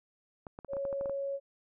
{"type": "clicks", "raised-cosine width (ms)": 1, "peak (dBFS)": -29, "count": 10, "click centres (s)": [0.468, 0.589, 0.647, 0.734, 0.768, 0.852, 0.928, 1.011, 1.058, 1.096]}
{"type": "tone", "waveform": "sine", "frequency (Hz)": 554, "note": "C#5", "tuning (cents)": -1, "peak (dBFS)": -32, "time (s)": [0.68, 1.4], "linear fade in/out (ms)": 50}
{"effects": []}